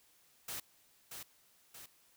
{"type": "noise with echo", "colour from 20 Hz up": "white", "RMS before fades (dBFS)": -42, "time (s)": [0.48, 0.6], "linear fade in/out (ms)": 5, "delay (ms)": 630, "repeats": 2, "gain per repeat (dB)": -5, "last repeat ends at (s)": 1.86, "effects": ["white hiss -68 dBFS RMS until 2.16 s"]}